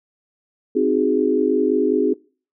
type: chord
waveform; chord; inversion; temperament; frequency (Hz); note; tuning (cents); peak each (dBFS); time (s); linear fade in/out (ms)
sine; Ab dominant seventh; first; equal; 261.6 / 311.1 / 370 / 415.3; C4 / Eb4 / Gb4 / Ab4; 0 / 0 / 0 / 0; -21 / -22 / -21 / -19; 0.75-2.14; 10
effects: noise-tail reverb RT60 0.4 s tail -24 dB re dry